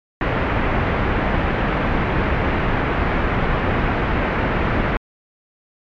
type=low-pass noise; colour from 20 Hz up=pink; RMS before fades=-19 dBFS; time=0.21-4.97 s; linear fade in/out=2 ms; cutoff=2300 Hz; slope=24 dB/octave; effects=MP3 64 kbps